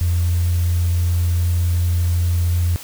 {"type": "tone", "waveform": "triangle", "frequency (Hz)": 86.3, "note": "F2", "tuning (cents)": -20, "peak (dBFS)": -11, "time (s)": [0.01, 2.76], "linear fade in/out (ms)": 0, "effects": ["tanh soft clip ceiling -12 dBFS", "white hiss -36 dBFS RMS until 2.83 s"]}